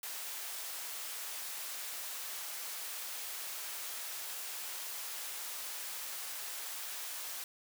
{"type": "high-pass noise", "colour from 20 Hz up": "white", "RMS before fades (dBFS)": -42, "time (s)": [0.03, 7.44], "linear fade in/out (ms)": 2, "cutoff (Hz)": 600, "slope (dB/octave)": 12, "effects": []}